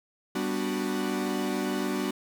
45% pulse chord, G major seventh, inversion none, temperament equal, 196 / 246.9 / 293.7 / 370 Hz, G3 / B3 / D4 / F#4, 0 / 0 / 0 / 0 cents, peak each -33 dBFS, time 0.35-2.11 s, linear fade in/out 5 ms, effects none

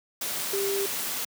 sine tone in noise, 396 Hz, G4, 18 cents sharp, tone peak -26 dBFS, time 0.53-0.86 s, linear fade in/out 5 ms, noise white, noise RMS -31 dBFS, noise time 0.21-1.25 s, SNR +2 dB, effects high-pass 150 Hz 12 dB/octave

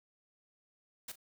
white noise with echo, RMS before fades -43 dBFS, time 1.08-1.12 s, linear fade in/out 5 ms, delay 38 ms, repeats 1, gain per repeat -15 dB, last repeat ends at 1.158 s, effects none

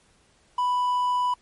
triangle tone with quantisation, 990 Hz, B5, 4 cents sharp, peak -19 dBFS, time 0.58-1.34 s, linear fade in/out 5 ms, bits 8, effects pink hiss -61 dBFS RMS until 1.41 s + MP3 48 kbps

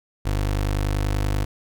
25% pulse tone, 50.3 Hz, G1, 45 cents sharp, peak -17 dBFS, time 0.25-1.45 s, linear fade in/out 10 ms, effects none

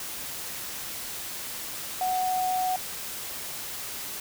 sine tone in noise, 740 Hz, F#5, in tune, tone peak -24 dBFS, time 2.01-2.76 s, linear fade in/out 2 ms, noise white, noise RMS -36 dBFS, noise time 0-4.2 s, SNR +9 dB, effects none

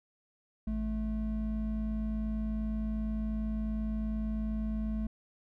triangle tone pair together, 54.23 / 216.9 Hz, A1 / A3, -24 / -25 cents, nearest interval 2 octaves, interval 2399 cents, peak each -32 / -31 dBFS, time 0.67-5.07 s, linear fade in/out 5 ms, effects none

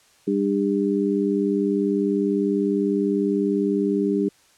harmonic tone, 100 Hz, G2, 35 cents sharp, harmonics 2 / 3 / 4, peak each -23 / -23 / -23 dBFS, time 0.27-4.29 s, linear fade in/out 10 ms, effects white hiss -57 dBFS RMS until 4.57 s + low-pass 9000 Hz 12 dB/octave

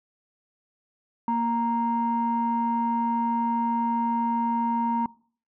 sine tone pair together, 233.1 / 932.4 Hz, A#3 / A#5, 0 / 0 cents, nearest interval 2 octaves, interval 2400 cents, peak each -25 / -23 dBFS, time 1.28-5.06 s, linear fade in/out 2 ms, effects noise-tail reverb RT60 0.5 s tail -23 dB re dry + tanh soft clip ceiling -16 dBFS

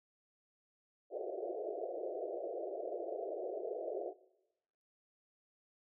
pink band-pass noise, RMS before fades -41 dBFS, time 1.1-4.14 s, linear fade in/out 50 ms, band 350 to 700 Hz, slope 96 dB/octave, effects noise-tail reverb RT60 0.9 s tail -19 dB re dry

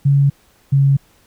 sine tone pair in turn, 140.1 / 138.25 Hz, C#3 / C#3, +19 / -4 cents, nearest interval unison, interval 23 cents, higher first, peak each -9 dBFS, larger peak neither, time 0.05-0.3 / 0.72-0.97 s, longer neither, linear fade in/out 10 ms, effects pink hiss -54 dBFS RMS until 1.26 s

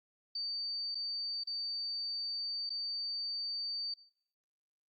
sine tone with dropouts, 4600 Hz, D8, 37 cents flat, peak -35 dBFS, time 0.35-3.94 s, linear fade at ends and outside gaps 5 ms, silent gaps 0.947-0.952 / 1.437-1.471 / 2.694-2.702 s, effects noise-tail reverb RT60 0.6 s tail -17 dB re dry + Opus 48 kbps

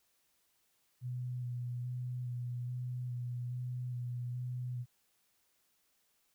sine tone with vibrato, 123.47 Hz, B2, in tune, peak -36 dBFS, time 1.01-4.86 s, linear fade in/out 50 ms, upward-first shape square, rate 1.2 Hz, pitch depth 16 cents each way, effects white hiss -75 dBFS RMS until 6.34 s

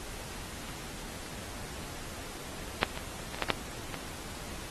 clicks, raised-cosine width 0.3 ms, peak -26 / -28 / -28 / -6 / -19 / -20 / -23 / -11 / -7 / -19 dBFS, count 10, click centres 0.688 / 1.263 / 2.679 / 2.831 / 2.975 / 3.346 / 3.387 / 3.423 / 3.503 / 3.943 s, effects pink hiss -43 dBFS RMS until 4.7 s + AAC 32 kbps

